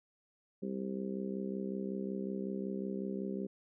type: harmonic tone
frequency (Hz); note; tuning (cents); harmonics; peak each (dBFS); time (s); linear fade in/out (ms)
65.41; C2; 0; 3 / 4 / 5 / 6 / 7 / 8; -38 / -44 / -46 / -41 / -52 / -48; 0.62-3.47; 10
effects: none